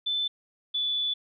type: tone pair in turn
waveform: sine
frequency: 3520 / 3466 Hz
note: A7 / A7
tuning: 0 / -27 cents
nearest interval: unison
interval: 27 cents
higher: first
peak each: -25 dBFS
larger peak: neither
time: 0.06-0.28 / 0.74-1.14 s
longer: second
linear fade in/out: 10 ms
effects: none